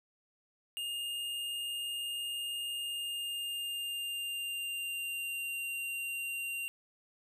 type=tone with pitch glide; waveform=square; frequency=2829 to 2771 Hz; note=F7 to F7; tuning=+22 to -14 cents; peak=-36 dBFS; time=0.77-6.68 s; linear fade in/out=0 ms; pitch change=-36 cents; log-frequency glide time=2.71-5.68 s; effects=none